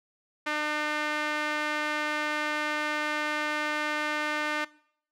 sawtooth tone with band-pass filter, 301.4 Hz, D4, 45 cents sharp, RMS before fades -30 dBFS, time 0.46-4.65 s, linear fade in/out 10 ms, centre 1800 Hz, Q 1.2, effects noise-tail reverb RT60 0.6 s tail -20 dB re dry

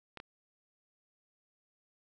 clicks, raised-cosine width 0.3 ms, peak -28 dBFS, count 2, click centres 0.173 / 0.201 s, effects none

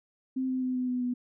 sine tone with pitch steps, 260.7 / 257.9 / 255 / 252.3 / 249.5 / 246.8 Hz, C4 / C4 / C4 / B3 / B3 / B3, -6 / -25 / -44 / +37 / +18 / -1 cents, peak -27 dBFS, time 0.36-1.14 s, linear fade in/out 10 ms, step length 130 ms, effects none

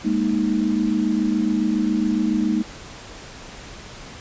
sine chord, Ab suspended second, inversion none, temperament equal with one note detuned, 205.9 / 233.1 / 311.1 Hz, Ab3 / Bb3 / Eb4, -15 / 0 / 0 cents, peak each -22 dBFS, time 0.04-2.63 s, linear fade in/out 20 ms, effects pink hiss -39 dBFS RMS until 4.2 s + resampled to 16000 Hz

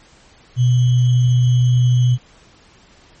sine tone with sample-and-hold, 123.47 Hz, B2, in tune, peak -10 dBFS, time 0.56-2.18 s, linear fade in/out 50 ms, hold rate 3150 Hz, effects pink hiss -49 dBFS RMS until 3.2 s + MP3 32 kbps

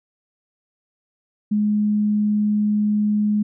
sine tone, 209.6 Hz, G#3, 16 cents sharp, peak -16 dBFS, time 1.51-3.43 s, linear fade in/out 10 ms, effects none

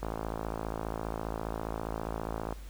click train, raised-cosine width 1 ms, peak -20 dBFS, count 138, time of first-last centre 0.03-2.525 s, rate 54.9 Hz, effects added 50 Hz sine -42 dBFS peak until 2.69 s + pink hiss -55 dBFS RMS until 2.69 s

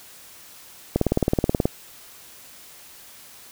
click train, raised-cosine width 2 ms, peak -5 dBFS, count 14, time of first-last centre 0.96-1.655 s, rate 18.7 Hz, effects white hiss -46 dBFS RMS until 3.51 s

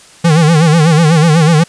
square tone with vibrato, 160.2 Hz, E3, 49 cents flat, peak -6 dBFS, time 0.24-1.64 s, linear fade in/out 10 ms, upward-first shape sine, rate 8.1 Hz, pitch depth 120 cents each way, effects white hiss -40 dBFS RMS until 1.68 s + resampled to 22050 Hz

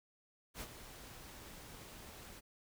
pink noise with ADSR envelope, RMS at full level -44 dBFS, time 0.54-2.41 s, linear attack 65 ms, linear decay 60 ms, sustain -9 dB, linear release 27 ms, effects none

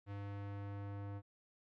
square tone with low-pass filter sweep, 100.6 Hz, G2, 45 cents sharp, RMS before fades -45 dBFS, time 0.06-1.22 s, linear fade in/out 50 ms, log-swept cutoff 2400 to 1300 Hz, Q 0.79, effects none

